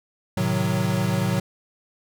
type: chord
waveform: square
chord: A diminished seventh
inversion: none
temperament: equal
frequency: 110 / 130.81 / 155.56 / 185 Hz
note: A2 / C3 / Eb3 / Gb3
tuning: 0 / 0 / 0 / 0 cents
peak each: -27 / -28 / -29 / -25 dBFS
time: 0.37-1.4 s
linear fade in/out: 5 ms
effects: none